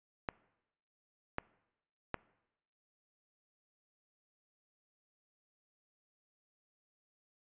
clicks, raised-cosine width 0.5 ms, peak -19 dBFS, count 3, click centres 0.288 / 1.384 / 2.143 s, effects noise-tail reverb RT60 0.9 s tail -22 dB re dry + resampled to 8000 Hz

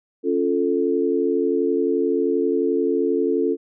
sine chord, Db augmented, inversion none, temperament equal, 277.2 / 349.2 / 440 Hz, Db4 / F4 / A4, 0 / 0 / 0 cents, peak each -23 / -22 / -21 dBFS, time 0.23-3.57 s, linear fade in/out 50 ms, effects none

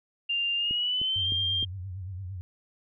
sine tone with pitch glide, 2794 to 3191 Hz, F7 to G7, 0 to +30 cents, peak -25 dBFS, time 0.29-1.65 s, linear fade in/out 10 ms, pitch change +230 cents, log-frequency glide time 0.56-1.3 s
click train, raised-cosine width 3 ms, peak -27 dBFS, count 4, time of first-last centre 0.71-1.627 s, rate 3.27 Hz
sine tone with vibrato, 93.4 Hz, F#2, 17 cents sharp, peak -34 dBFS, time 1.16-2.41 s, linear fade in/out 0 ms, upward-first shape triangle, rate 8.8 Hz, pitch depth 130 cents each way
effects none

